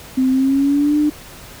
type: tone with pitch glide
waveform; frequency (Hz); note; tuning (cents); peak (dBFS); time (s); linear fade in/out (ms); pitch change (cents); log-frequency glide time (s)
sine; 260 to 298.7; C4 to D4; -11 to +29; -12; 0.17-1.1; 10; +240; 0.31-0.97
effects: pink hiss -38 dBFS RMS until 1.6 s